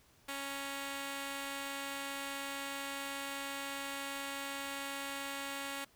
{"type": "tone pair together", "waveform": "5% pulse", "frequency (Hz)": [277.2, 932.3], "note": ["C#4", "A#5"], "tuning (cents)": [0, 0], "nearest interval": "octave + major sixth", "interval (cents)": 2100, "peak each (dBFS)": [-28, -37], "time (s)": [0.28, 5.85], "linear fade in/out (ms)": 10, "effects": ["pink hiss -66 dBFS RMS until 5.95 s"]}